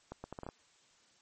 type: accelerating click train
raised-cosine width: 1 ms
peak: -28 dBFS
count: 7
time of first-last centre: 0.12-0.489 s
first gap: 120 ms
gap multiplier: 0.72
effects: white hiss -67 dBFS RMS until 1.21 s + MP3 32 kbps